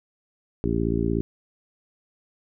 harmonic tone, 56.7 Hz, A#1, 47 cents flat, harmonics 1 / 2 / 3 / 4 / 5 / 6 / 7, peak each -29 / -29 / -29 / -29 / -29 / -29 / -29 dBFS, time 0.64-1.21 s, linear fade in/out 0 ms, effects none

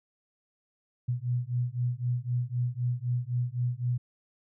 sine beating tone pair, 120.9 / 124.8 Hz, B2 / B2, -36 / +19 cents, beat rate 3.9 Hz, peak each -30 / -30 dBFS, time 1.08-3.98 s, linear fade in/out 10 ms, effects none

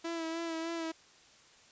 sawtooth tone with vibrato, 329.6 Hz, E4, in tune, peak -31 dBFS, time 0.04-0.92 s, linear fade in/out 10 ms, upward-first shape sine, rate 3.3 Hz, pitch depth 33 cents each way, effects white hiss -60 dBFS RMS until 1.71 s + resampled to 16000 Hz

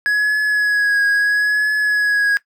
triangle tone with vibrato, 1675 Hz, G#6, 14 cents sharp, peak -11 dBFS, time 0.06-2.37 s, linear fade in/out 0 ms, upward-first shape triangle, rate 0.75 Hz, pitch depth 32 cents each way, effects noise-tail reverb RT60 0.1 s tail -17 dB re dry

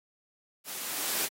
white noise with level ramp, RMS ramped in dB -40 to -28 dBFS, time 0.64-1.29 s, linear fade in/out 50 ms, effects high-pass 200 Hz 12 dB/octave + AAC 48 kbps

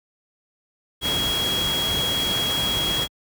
sine tone in noise, 3300 Hz, G#7, 12 cents flat, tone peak -22 dBFS, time 1.01-3.08 s, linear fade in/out 50 ms, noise pink, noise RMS -27 dBFS, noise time 1.01-3.08 s, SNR +2 dB, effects high-pass 60 Hz 12 dB/octave

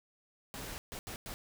pink noise bursts at uneven times, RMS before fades -43 dBFS, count 4, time 0.54-0.78 / 0.92-0.99 / 1.07-1.16 / 1.26-1.34 s, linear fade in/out 0 ms, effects none

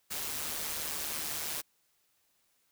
white noise with amplitude modulation, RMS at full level -34 dBFS, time 0.1-1.62 s, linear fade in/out 20 ms, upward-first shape sine, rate 152 Hz, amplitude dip 55%, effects white hiss -73 dBFS RMS until 2.71 s

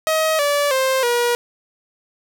sawtooth tone with pitch steps, 633 / 577.1 / 526.2 / 479.7 Hz, D#5 / D5 / C5 / A#4, +30 / -30 / +10 / +50 cents, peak -12 dBFS, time 0.07-1.35 s, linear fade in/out 0 ms, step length 320 ms, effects none

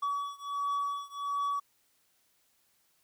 triangle beating tone pair, 1136 / 1137.4 Hz, C#6 / C#6, +42 / +44 cents, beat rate 1.4 Hz, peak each -32 / -33 dBFS, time 0.02-1.6 s, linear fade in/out 10 ms, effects white hiss -71 dBFS RMS until 3.03 s

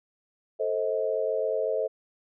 sine chord, A diminished, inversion none, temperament just, 440 / 528 / 633.6 Hz, A4 / C5 / Eb5, 0 / +16 / +31 cents, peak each -29 dBFS, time 0.59-1.88 s, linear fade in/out 20 ms, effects none

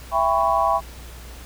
sine chord, C# half-diminished seventh, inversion first, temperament just, 665.2 / 798.3 / 997.9 / 1108.7 Hz, E5 / G5 / B5 / C#6, +16 / +31 / +18 / 0 cents, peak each -22 dBFS, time 0.11-0.81 s, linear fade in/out 50 ms, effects added 60 Hz sine -38 dBFS peak until 1.45 s + pink hiss -43 dBFS RMS until 1.45 s

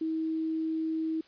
sine tone, 320 Hz, D#4, 49 cents sharp, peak -28 dBFS, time 0.01-1.21 s, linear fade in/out 5 ms, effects white hiss -59 dBFS RMS until 1.27 s + resampled to 11025 Hz

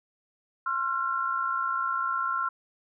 sine tone cluster, 1061 / 1358 / 1418 Hz, C6 / F6 / F6, +24 / -49 / +26 cents, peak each -31 / -28 / -33 dBFS, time 0.66-2.49 s, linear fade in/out 5 ms, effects none

